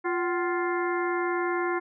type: harmonic tone with a mistuned harmonic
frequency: 350.1 Hz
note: F4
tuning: 4 cents sharp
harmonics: 1 / 2 / 3 / 4 / 5 / 6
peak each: -27 / -34 / -32 / -35 / -36 / -38 dBFS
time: 0.04-1.8 s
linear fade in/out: 20 ms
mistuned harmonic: 2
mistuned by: +130 cents
effects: none